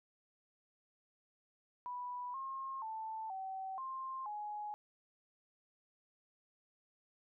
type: tone with pitch steps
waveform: sine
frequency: 985 / 1072 / 882 / 765 / 1055 / 837 Hz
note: B5 / C6 / A5 / G5 / C6 / G#5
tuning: -5 / +42 / +4 / -42 / +14 / +13 cents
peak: -40 dBFS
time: 1.86-4.74 s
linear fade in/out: 0 ms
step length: 480 ms
effects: none